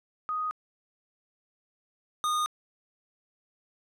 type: tone pair in turn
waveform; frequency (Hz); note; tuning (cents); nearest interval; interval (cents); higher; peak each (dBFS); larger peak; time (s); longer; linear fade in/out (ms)
sine / square; 1246 / 1228.1; D#6 / D#6; +2 / -23; unison; 25; first; -28 / -26; second; 0.29-0.51 / 2.24-2.46; neither; 0
effects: low-pass 11000 Hz 12 dB/octave